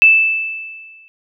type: tone with exponential decay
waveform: sine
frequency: 2637 Hz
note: E7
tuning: in tune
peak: -3 dBFS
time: 0.02-1.08 s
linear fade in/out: 0 ms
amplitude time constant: 230 ms
effects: none